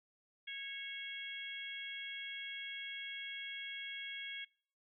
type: harmonic tone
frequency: 550 Hz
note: C#5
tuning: 14 cents flat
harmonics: 3 / 4 / 5 / 6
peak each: -50 / -45 / -53 / -46 dBFS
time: 0.47-4.45 s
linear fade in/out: 10 ms
effects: noise-tail reverb RT60 0.5 s tail -25 dB re dry